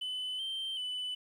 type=tone with pitch steps; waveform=sine; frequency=3015 / 3134 / 2995 Hz; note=F#7 / G7 / F#7; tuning=+32 / -1 / +20 cents; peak=-32 dBFS; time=0.01-1.15 s; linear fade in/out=10 ms; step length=380 ms; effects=tanh soft clip ceiling -33 dBFS + 11-bit